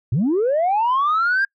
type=linear sweep; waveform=sine; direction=up; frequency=100.5 to 1623 Hz; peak=-14 dBFS; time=0.12-1.45 s; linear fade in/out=5 ms; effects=noise-tail reverb RT60 0.1 s tail -26 dB re dry + tanh soft clip ceiling -13 dBFS